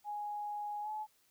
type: tone with pitch glide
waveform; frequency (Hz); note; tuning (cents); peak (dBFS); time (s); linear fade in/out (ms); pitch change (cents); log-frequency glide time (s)
sine; 830.6 to 855.9; G#5 to A5; 0 to -48; -37; 0.04-1.07; 50; +52; 0.82-0.89
effects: white hiss -71 dBFS RMS until 1.3 s